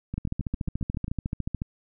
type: two click trains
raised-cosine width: 5 ms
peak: -16 / -19 dBFS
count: 21 / 8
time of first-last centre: 0.18-1.619 / 0.14-1.081 s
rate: 13.9 / 7.44 Hz
effects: none